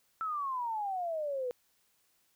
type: exponential sweep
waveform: sine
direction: down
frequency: 1336 to 484.5 Hz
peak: -32 dBFS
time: 0.21-1.51 s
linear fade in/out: 0 ms
effects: white hiss -72 dBFS RMS until 2.35 s